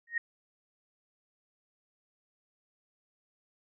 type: tone with exponential growth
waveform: sine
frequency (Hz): 1864.7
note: A#6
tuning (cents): 0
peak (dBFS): -24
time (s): 0.07-0.18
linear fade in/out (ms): 5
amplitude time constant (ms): 23
effects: none

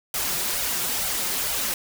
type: noise with flanger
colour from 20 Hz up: white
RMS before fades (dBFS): -26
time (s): 0.14-1.74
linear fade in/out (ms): 2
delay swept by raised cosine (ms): 1.3 to 5.8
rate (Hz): 2.2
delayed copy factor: +0.65
effects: none

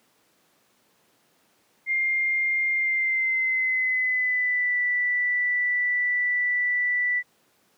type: tone with pitch glide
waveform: sine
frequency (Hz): 2112 to 1970.6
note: C7 to B6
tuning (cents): +16 to -4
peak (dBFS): -21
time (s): 1.86-7.23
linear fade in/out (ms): 50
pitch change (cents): -120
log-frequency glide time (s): 2.73-4.78
effects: pink hiss -64 dBFS RMS until 7.77 s + high-pass 200 Hz 12 dB/octave

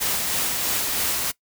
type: noise with tremolo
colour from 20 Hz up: white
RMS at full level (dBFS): -23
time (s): 0-1.32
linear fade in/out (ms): 20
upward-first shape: sine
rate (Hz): 3.1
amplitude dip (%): 25
effects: noise-tail reverb RT60 0.1 s tail -20 dB re dry

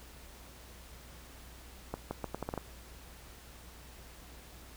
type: accelerating click train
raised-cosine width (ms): 1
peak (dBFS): -21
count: 8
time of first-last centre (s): 1.94-2.577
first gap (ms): 170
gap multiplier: 0.78
effects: added 60 Hz sine -53 dBFS peak until 4.76 s + pink hiss -54 dBFS RMS until 4.76 s

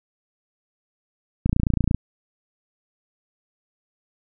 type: click train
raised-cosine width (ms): 5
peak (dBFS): -7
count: 15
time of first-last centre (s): 1.46-1.946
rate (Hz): 28.8
effects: none

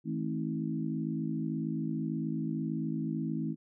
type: harmonic tone with a mistuned harmonic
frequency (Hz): 53.4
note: G#1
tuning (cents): +49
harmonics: 3 / 4 / 5 / 6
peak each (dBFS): -35 / -36 / -37 / -38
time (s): 0.04-3.56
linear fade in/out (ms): 50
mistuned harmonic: 4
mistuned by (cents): +39
effects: none

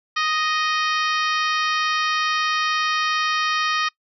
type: harmonic tone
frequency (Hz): 622.3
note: D#5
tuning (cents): 0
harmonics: 2 / 3 / 4 / 5 / 6 / 7 / 8 / 9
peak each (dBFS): -22 / -26 / -28 / -30 / -32 / -33 / -34 / -35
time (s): 0.16-3.89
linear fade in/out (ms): 10
effects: noise-tail reverb RT60 0.1 s tail -23 dB re dry

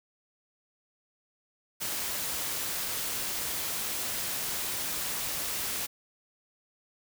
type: noise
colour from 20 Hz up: white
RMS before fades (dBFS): -33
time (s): 1.8-5.87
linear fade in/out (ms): 20
effects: none

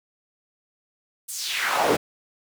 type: noise with high-pass filter sweep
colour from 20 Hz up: brown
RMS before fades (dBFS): -24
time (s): 1.28-1.97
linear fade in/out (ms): 10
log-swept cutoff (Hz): 9600 to 340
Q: 2.4
effects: none

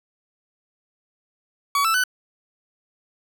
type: tone with pitch steps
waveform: 40% pulse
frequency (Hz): 1131 / 1324 / 1499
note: C#6 / E6 / F#6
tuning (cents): +34 / +7 / +22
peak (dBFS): -17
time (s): 1.75-2.038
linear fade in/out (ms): 2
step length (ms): 96
effects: none

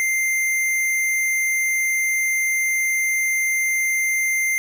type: tone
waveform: square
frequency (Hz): 2093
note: C7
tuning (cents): 0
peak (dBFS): -19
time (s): 0-4.58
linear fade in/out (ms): 0
effects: none

